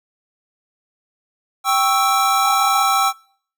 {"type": "chord", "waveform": "square", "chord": "C# diminished", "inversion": "second", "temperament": "equal", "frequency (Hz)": [784, 1108.7, 1318.5], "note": ["G5", "C#6", "E6"], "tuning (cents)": [0, 0, 0], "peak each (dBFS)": [-19, -23, -18], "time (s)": [1.64, 3.13], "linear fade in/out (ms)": 50}
{"type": "tone bursts", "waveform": "triangle", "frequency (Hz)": 821, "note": "G#5", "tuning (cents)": -20, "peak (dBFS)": -21, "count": 3, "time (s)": [2.45, 2.838], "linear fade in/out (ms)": 5, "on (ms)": 100, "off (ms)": 44}
{"effects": ["noise-tail reverb RT60 0.5 s tail -23 dB re dry"]}